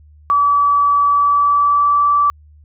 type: tone with pitch glide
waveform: sine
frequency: 1148 to 1160 Hz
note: D6 to D6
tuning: -40 to -22 cents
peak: -10 dBFS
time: 0.3-2.3 s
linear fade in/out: 0 ms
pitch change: +18 cents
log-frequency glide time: 1.07-2.08 s
effects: added 75 Hz sine -42 dBFS peak until 2.64 s